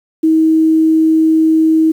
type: tone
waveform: sine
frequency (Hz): 318.7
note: D#4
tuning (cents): +42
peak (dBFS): -7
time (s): 0.23-1.92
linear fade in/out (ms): 10
effects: 7-bit